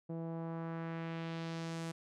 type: tone with low-pass filter sweep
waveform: sawtooth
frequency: 164.81 Hz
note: E3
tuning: in tune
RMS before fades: -41 dBFS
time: 0.09-1.92 s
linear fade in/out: 10 ms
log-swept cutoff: 540 to 9100 Hz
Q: 1.2
effects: none